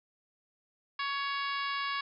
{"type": "harmonic tone", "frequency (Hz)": 559, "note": "C#5", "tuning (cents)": 14, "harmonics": [2, 3, 4, 5, 6, 7, 8, 9], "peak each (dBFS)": [-34, -38, -40, -42, -44, -45, -46, -47], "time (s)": [0.99, 2.01], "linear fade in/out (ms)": 5, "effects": []}